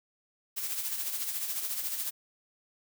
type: noise with tremolo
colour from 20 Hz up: blue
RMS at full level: -32 dBFS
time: 0.56-2.11 s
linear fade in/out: 20 ms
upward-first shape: sine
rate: 14 Hz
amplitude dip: 50%
effects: none